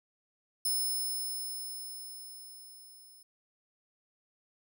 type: tone with level ramp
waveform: 5% pulse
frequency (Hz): 5230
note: E8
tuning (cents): -15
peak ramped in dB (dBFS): -22 to -49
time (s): 0.65-3.23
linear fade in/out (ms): 5
effects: none